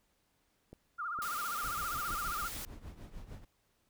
click train, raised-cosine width 2 ms, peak -36 dBFS, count 5, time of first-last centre 0.73-2.565 s, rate 2.18 Hz
sine tone with vibrato, 1296 Hz, E6, 30 cents flat, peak -35 dBFS, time 0.98-2.49 s, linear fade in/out 20 ms, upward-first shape sine, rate 15 Hz, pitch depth 160 cents each way
white noise, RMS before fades -43 dBFS, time 1.22-2.65 s, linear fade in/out 0 ms
brown noise with tremolo, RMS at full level -44 dBFS, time 1.63-3.45 s, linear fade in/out 10 ms, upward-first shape triangle, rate 6.6 Hz, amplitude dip 80%
effects pink hiss -75 dBFS RMS until 3.89 s

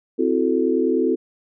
sine chord, F# half-diminished seventh, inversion second, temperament equal with one note detuned, 260.1 / 329.6 / 370 / 440 Hz, C4 / E4 / F#4 / A4, -10 / 0 / 0 / 0 cents, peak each -22 dBFS, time 0.18-1.16 s, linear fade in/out 20 ms, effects none

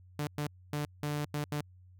sawtooth tone bursts at uneven times, 147.7 Hz, D3, 10 cents sharp, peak -28 dBFS, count 6, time 0.19-0.27 / 0.38-0.47 / 0.73-0.85 / 1.03-1.25 / 1.34-1.44 / 1.52-1.61 s, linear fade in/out 2 ms, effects added 91 Hz sine -54 dBFS peak until 1.99 s

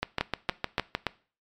two click trains, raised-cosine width 0.3 ms, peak -10 / -9 dBFS, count 7 / 4, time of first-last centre 0.03-0.95 / 0.21-1.067 s, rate 6.52 / 3.5 Hz, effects noise-tail reverb RT60 0.4 s tail -20 dB re dry + MP3 96 kbps

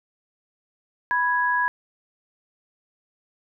sine tone pair together, 987.8 / 1661.3 Hz, B5 / G#6, 0 / 0 cents, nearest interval major sixth, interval 900 cents, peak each -22 dBFS, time 1.11-1.68 s, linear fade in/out 0 ms, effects none

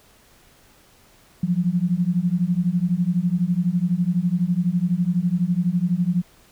sine beating tone pair, 171 / 183 Hz, F3 / F#3, -36 / -19 cents, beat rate 12 Hz, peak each -21 dBFS, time 1.43-6.22 s, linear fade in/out 5 ms, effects pink hiss -54 dBFS RMS until 6.51 s

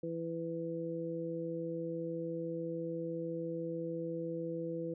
harmonic tone, 166.1 Hz, E3, 13 cents sharp, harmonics 1 / 2 / 3, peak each -42 / -40 / -39 dBFS, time 0.03-4.94 s, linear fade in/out 5 ms, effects none

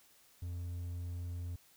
triangle tone, 87.31 Hz, F2, in tune, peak -36 dBFS, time 0.42-1.56 s, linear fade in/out 5 ms, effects white hiss -65 dBFS RMS until 1.76 s

